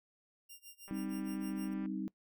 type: tone with tremolo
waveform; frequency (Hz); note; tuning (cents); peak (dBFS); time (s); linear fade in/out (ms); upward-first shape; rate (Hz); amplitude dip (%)
5% pulse; 2794; F7; 0; -40; 0.49-1.74; 10; sine; 6.4; 95
type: click train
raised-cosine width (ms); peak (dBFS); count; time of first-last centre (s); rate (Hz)
0.5; -40; 194; 0.88-1.86; 197
type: chord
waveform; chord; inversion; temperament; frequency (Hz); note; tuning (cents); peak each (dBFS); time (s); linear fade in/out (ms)
sine; C minor; second; equal; 196 / 261.6 / 311.1; G3 / C4 / Eb4; 0 / 0 / 0; -39 / -42 / -40; 0.91-2.08; 0
effects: noise-tail reverb RT60 0.1 s tail -22 dB re dry